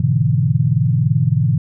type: chord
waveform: sine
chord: E dominant seventh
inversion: first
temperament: equal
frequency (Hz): 103.83 / 123.47 / 146.83 / 164.81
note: G#2 / B2 / D3 / E3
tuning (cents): 0 / 0 / 0 / 0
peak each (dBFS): -20 / -16 / -17 / -20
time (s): 0-1.58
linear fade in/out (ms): 5
effects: none